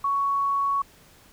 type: tone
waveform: sine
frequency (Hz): 1115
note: C#6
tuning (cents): +10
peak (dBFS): -21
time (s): 0.04-0.82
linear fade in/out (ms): 5
effects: pink hiss -54 dBFS RMS until 1.32 s